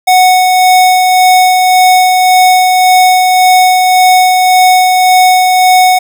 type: tone with tremolo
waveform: square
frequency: 738 Hz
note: F#5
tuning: 5 cents flat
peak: -3 dBFS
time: 0.07-5.99 s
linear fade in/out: 10 ms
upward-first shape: sine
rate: 1.8 Hz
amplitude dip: 30%
effects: none